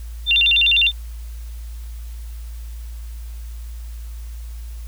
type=tone with vibrato; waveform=sine; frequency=3147 Hz; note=G7; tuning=6 cents sharp; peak=-12 dBFS; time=0.26-0.92 s; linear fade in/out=50 ms; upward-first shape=square; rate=9.9 Hz; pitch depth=220 cents each way; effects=added 57 Hz sine -29 dBFS peak until 4.87 s + white hiss -49 dBFS RMS until 4.87 s